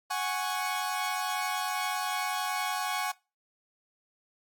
sawtooth chord, F# suspended second, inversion none, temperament equal, 740 / 830.6 / 1108.7 Hz, F#5 / G#5 / C#6, 0 / 0 / 0 cents, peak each -30 dBFS, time 0.1-3.12 s, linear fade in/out 10 ms, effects noise-tail reverb RT60 0.3 s tail -24 dB re dry + AAC 64 kbps

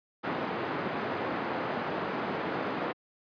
pink band-pass noise, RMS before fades -33 dBFS, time 0.23-2.93 s, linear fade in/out 20 ms, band 220 to 1600 Hz, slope 12 dB/octave, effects high-pass 100 Hz 12 dB/octave + resampled to 11025 Hz

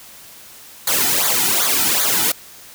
white noise with flanger, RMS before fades -17 dBFS, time 0.87-2.32 s, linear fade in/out 5 ms, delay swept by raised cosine 0.36 to 1.86 ms, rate 2.6 Hz, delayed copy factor -0.8, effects white hiss -41 dBFS RMS until 2.74 s

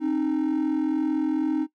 triangle tone pair together, 266.8 / 309 Hz, C4 / D#4, +34 / -12 cents, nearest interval minor third, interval 254 cents, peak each -23 / -20 dBFS, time 0-1.67 s, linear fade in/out 50 ms, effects noise-tail reverb RT60 0.1 s tail -17 dB re dry + tanh soft clip ceiling -16 dBFS

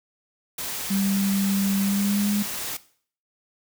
white noise, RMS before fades -31 dBFS, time 0.58-2.77 s, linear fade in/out 5 ms
sine tone with pitch glide, 196.6 to 205.2 Hz, G3 to G#3, +5 to -21 cents, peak -21 dBFS, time 0.9-2.43 s, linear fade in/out 10 ms, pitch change +74 cents, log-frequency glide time 1.77-2.3 s
effects noise-tail reverb RT60 0.5 s tail -17 dB re dry

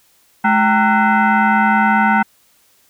sine tone with frequency modulation, 352.6 Hz, F4, 17 cents sharp, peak -10 dBFS, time 0.44-2.23 s, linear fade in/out 10 ms, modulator 566 Hz, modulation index 2.5, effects white hiss -55 dBFS RMS until 2.89 s

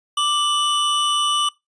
square tone pair together, 1176.8 / 2974 Hz, D6 / F#7, +3 / +8 cents, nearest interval octave + major third, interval 1605 cents, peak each -21 dBFS, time 0.17-1.49 s, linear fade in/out 5 ms, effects noise-tail reverb RT60 0.2 s tail -23 dB re dry + resampled to 22050 Hz

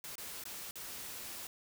white noise with dropouts, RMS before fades -45 dBFS, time 0.04-1.47 s, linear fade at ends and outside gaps 1 ms, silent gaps 0.155-0.181 / 0.438-0.454 / 0.71-0.756 s, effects none

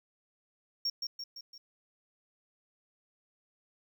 triangle tone with echo, 5530 Hz, F8, 18 cents flat, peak -27 dBFS, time 0.85-0.9 s, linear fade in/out 5 ms, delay 170 ms, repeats 4, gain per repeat -5 dB, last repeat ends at 1.58 s, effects tanh soft clip ceiling -24 dBFS + 11-bit

